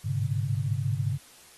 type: tone cluster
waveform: sine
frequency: 102.3 / 108.2 / 112.7 / 130.3 / 144.8 Hz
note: G#2 / A2 / A2 / C3 / D3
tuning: -26 / -29 / +42 / -7 / -24 cents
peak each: -29 / -38 / -38 / -30 / -31 dBFS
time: 0.04-1.18 s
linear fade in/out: 20 ms
effects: white hiss -53 dBFS RMS until 1.57 s + AAC 32 kbps